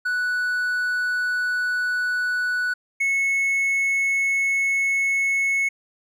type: tone pair in turn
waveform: triangle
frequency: 1480 / 2195 Hz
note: F#6 / C#7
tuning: 0 / -18 cents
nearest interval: perfect fifth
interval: 682 cents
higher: second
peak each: -19 / -17 dBFS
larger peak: second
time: 0.05-2.74 / 3-5.69 s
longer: neither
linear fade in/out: 10 ms
effects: none